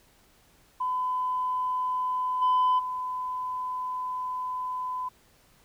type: tone with level steps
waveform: sine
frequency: 1009 Hz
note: B5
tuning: 37 cents sharp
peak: -25 / -18 / -29 dBFS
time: 0.8-5.09 s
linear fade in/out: 10 ms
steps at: 2.41 / 2.78 s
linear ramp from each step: 20 ms
effects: tanh soft clip ceiling -18 dBFS + pink hiss -61 dBFS RMS until 5.64 s